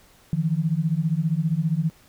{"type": "beating tone pair", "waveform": "sine", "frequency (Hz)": [153.4, 168.4], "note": ["D#3", "E3"], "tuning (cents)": [-24, 37], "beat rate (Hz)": 15, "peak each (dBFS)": -23, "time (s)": [0.33, 1.9], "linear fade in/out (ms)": 0, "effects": ["pink hiss -55 dBFS RMS until 2.08 s"]}